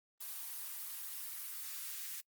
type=noise with high-pass filter sweep; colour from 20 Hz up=blue; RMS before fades=-44 dBFS; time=0.2-2.21 s; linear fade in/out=10 ms; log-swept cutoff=750 to 1600 Hz; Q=1.5; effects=noise-tail reverb RT60 0.1 s tail -25 dB re dry + Opus 24 kbps